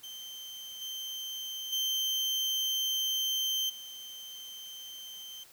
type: tone with level steps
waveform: 35% pulse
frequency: 3118 Hz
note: G7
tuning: 10 cents flat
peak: -40 / -35 / -27 / -41 dBFS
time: 0.03-5.44 s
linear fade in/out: 10 ms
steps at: 0.81 / 1.72 / 3.69 s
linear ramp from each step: 10 ms
effects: white hiss -57 dBFS RMS until 5.52 s